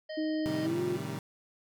harmonic tone, 622.3 Hz, D#5, in tune, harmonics 1 / 3 / 5 / 7 / 8, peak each -37 / -46 / -50 / -53 / -51 dBFS, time 0.09-0.67 s, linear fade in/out 10 ms
sine tone with pitch glide, 311.8 to 356.1 Hz, D#4 to F4, +4 to +34 cents, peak -29 dBFS, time 0.17-0.97 s, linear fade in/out 10 ms, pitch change +230 cents, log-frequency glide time 0.61-0.82 s
25% pulse chord, A half-diminished seventh, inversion none, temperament equal with one note detuned, 110 / 133.79 / 155.56 / 196 Hz, A2 / C3 / Eb3 / G3, 0 / +39 / 0 / 0 cents, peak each -39 / -36 / -36 / -37 dBFS, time 0.46-1.19 s, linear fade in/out 0 ms
effects none

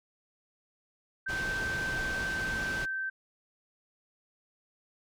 sine tone, 1553 Hz, G6, 17 cents flat, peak -31 dBFS, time 1.26-3.1 s, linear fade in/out 10 ms
pink low-pass noise, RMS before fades -38 dBFS, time 1.28-2.86 s, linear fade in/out 20 ms, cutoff 6000 Hz, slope 12 dB/octave
effects none

